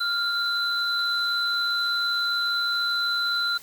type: tone pair together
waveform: sine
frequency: 1396.9 / 4018 Hz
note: F6 / B7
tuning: 0 / +29 cents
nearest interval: octave + tritone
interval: 1829 cents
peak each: -25 dBFS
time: 0-3.58 s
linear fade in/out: 10 ms
effects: white hiss -47 dBFS RMS until 3.62 s + Opus 24 kbps